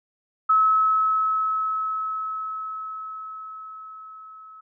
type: tone with level ramp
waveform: sine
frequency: 1292 Hz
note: E6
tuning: 35 cents flat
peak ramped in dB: -14 to -42 dBFS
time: 0.49-4.61 s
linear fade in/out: 10 ms
effects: none